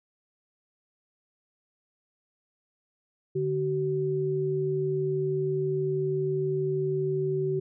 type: tone pair together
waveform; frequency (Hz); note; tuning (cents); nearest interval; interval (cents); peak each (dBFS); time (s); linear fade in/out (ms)
sine; 146.83 / 379.3; D3 / F#4; 0 / +43; octave + major third; 1643; -30 / -26; 3.35-7.6; 10
effects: none